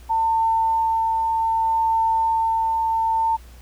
sine tone with tremolo, 899 Hz, A5, 37 cents sharp, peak -16 dBFS, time 0.09-3.37 s, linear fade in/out 20 ms, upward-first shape triangle, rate 0.65 Hz, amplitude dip 25%, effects added 60 Hz sine -41 dBFS peak until 3.61 s + pink hiss -51 dBFS RMS until 3.61 s

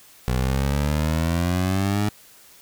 20% pulse exponential sweep, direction up, 61.7 to 105.5 Hz, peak -15 dBFS, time 0.28-2.09 s, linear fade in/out 0 ms, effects white hiss -50 dBFS RMS until 2.61 s

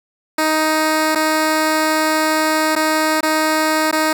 10% pulse tone with dropouts, 312.4 Hz, D#4, 7 cents sharp, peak -6 dBFS, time 0.38-4.13 s, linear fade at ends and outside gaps 5 ms, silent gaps 1.15-1.156 / 2.754-2.761 / 3.208-3.229 / 3.913-3.926 s, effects none

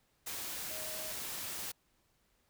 sine tone in noise, 627 Hz, D#5, 13 cents sharp, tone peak -48 dBFS, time 0.7-1.12 s, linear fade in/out 10 ms, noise white, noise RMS -41 dBFS, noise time 0.26-1.72 s, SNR -10 dB, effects pink hiss -74 dBFS RMS until 2.49 s

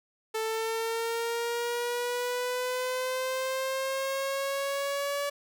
sawtooth linear sweep, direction up, 440 to 572 Hz, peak -25 dBFS, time 0.34-5.3 s, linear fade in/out 10 ms, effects none

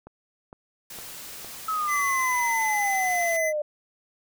click train, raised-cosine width 1 ms, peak -29 dBFS, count 4, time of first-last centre 0.07-1.446 s, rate 2.18 Hz
white noise, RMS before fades -40 dBFS, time 0.9-3.37 s, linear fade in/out 5 ms
sine exponential sweep, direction down, 1300 to 591 Hz, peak -24 dBFS, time 1.68-3.62 s, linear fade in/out 5 ms
square tone, 2024 Hz, B6, 42 cents sharp, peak -26 dBFS, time 1.87-3.53 s, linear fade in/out 50 ms
effects none

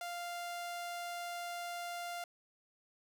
sawtooth tone, 697 Hz, F5, 4 cents flat, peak -36 dBFS, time 0.01-2.24 s, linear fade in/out 2 ms, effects none

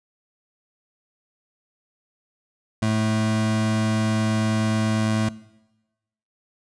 square tone pair together, 109.09 / 218.4 Hz, A2 / A3, -14 / -13 cents, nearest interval octave, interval 1201 cents, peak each -23 dBFS, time 2.82-5.29 s, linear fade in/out 5 ms, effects noise-tail reverb RT60 1.0 s tail -20 dB re dry + resampled to 22050 Hz

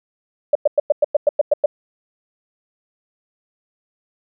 sine tone bursts, 587.3 Hz, D5, in tune, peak -9 dBFS, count 10, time 0.53-1.66 s, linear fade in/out 5 ms, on 23 ms, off 100 ms, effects none

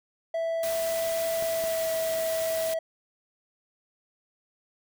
triangle tone with pitch glide, 659.3 to 650.2 Hz, E5 to E5, 0 to -24 cents, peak -24 dBFS, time 0.34-2.79 s, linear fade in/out 5 ms, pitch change -24 cents, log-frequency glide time 1.39-1.9 s
white noise, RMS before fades -36 dBFS, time 0.63-2.74 s, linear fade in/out 2 ms
clicks, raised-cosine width 1 ms, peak -24 dBFS, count 2, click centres 1.425 / 1.639 s
effects none

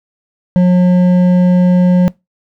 sine tone with hard clipping, 180 Hz, F#3, 47 cents flat, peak -7 dBFS, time 0.56-2.08 s, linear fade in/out 0 ms, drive 7 dB, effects noise-tail reverb RT60 0.2 s tail -23 dB re dry

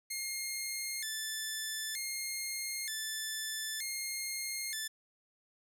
10% pulse tone with vibrato, 1934 Hz, B6, 37 cents flat, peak -27 dBFS, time 0.1-4.88 s, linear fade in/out 10 ms, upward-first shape square, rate 0.54 Hz, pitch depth 170 cents each way, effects none

